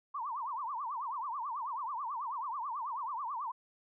sine tone with vibrato, 1029 Hz, C6, 29 cents flat, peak -35 dBFS, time 0.14-3.52 s, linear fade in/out 10 ms, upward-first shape triangle, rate 9.2 Hz, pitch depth 290 cents each way, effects none

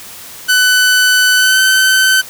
sawtooth tone with pitch glide, 1500 to 1528.9 Hz, F#6 to G6, +23 to -44 cents, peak -4 dBFS, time 0.48-2.22 s, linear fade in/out 20 ms, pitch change +33 cents, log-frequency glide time 1.35-1.6 s, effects white hiss -32 dBFS RMS until 2.29 s

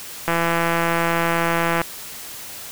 click train, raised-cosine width 0.5 ms, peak -5 dBFS, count 259, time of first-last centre 0.28-1.816 s, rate 168 Hz, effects white hiss -35 dBFS RMS until 2.71 s

